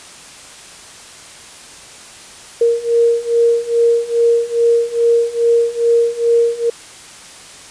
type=beating tone pair; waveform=sine; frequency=466.2 / 468.6 Hz; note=A#4 / A#4; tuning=0 / +9 cents; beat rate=2.4 Hz; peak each=-15 / -13 dBFS; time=2.61-6.7 s; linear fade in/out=5 ms; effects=white hiss -37 dBFS RMS until 7.7 s + resampled to 22050 Hz